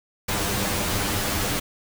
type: noise with comb filter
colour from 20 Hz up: pink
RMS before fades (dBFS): -25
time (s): 0.28-1.6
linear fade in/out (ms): 10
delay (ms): 10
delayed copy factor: +0.6
effects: none